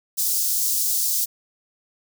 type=high-pass noise; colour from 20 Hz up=white; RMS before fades=-22 dBFS; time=0.17-1.26 s; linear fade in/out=20 ms; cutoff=4900 Hz; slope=24 dB/octave; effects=none